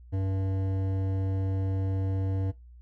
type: tone with hard clipping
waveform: triangle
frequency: 95.9 Hz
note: G2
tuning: 37 cents flat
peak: -28 dBFS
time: 0.12-2.52 s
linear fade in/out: 20 ms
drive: 16 dB
effects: noise-tail reverb RT60 0.2 s tail -19 dB re dry + added 60 Hz sine -47 dBFS peak until 2.81 s